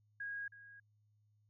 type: tone with echo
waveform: sine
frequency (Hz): 1641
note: G#6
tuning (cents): -21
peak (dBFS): -40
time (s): 0.2-0.48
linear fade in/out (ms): 5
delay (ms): 320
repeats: 1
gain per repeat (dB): -14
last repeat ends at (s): 0.8
effects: added 105 Hz sine -70 dBFS peak until 1.49 s